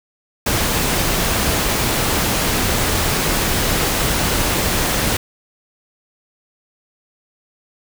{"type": "noise", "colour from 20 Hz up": "pink", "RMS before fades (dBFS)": -18, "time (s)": [0.46, 5.17], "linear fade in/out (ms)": 5, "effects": []}